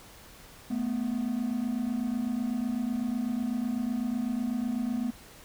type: tone pair together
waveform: triangle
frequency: 218.9 / 246.9 Hz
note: A3 / B3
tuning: -9 / 0 cents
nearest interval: major second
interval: 209 cents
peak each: -29 / -27 dBFS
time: 0.7-5.11 s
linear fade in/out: 10 ms
effects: tanh soft clip ceiling -20 dBFS + pink hiss -51 dBFS RMS until 5.44 s